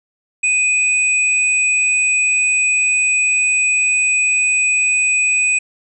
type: tone pair together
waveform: sine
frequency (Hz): 2489 / 7891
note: D#7 / B8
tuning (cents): 0 / -2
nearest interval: octave + minor sixth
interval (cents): 1998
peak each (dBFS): -13 / -20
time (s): 0.43-5.59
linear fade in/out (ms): 10
effects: none